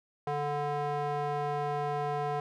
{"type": "tone with band-pass filter", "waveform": "square", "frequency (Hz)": 146.1, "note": "D3", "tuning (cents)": -9, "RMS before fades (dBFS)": -32, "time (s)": [0.27, 2.4], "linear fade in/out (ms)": 2, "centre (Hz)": 740, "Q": 1.7, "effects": []}